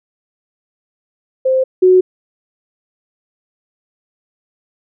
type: tone pair in turn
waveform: sine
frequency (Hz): 522 / 369.1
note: C5 / F#4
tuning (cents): -4 / -4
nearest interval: tritone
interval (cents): 600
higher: first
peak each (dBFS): -10 / -5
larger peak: second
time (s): 1.45-1.64 / 1.82-2.01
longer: neither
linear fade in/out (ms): 10
effects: none